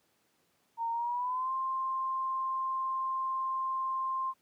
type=tone with pitch glide; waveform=sine; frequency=922 to 1053 Hz; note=A#5 to C6; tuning=-19 to +11 cents; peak=-30 dBFS; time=0.77-4.34 s; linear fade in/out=50 ms; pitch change=+230 cents; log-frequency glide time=0.91-1.52 s; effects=pink hiss -72 dBFS RMS until 4.41 s + high-pass 150 Hz 12 dB/octave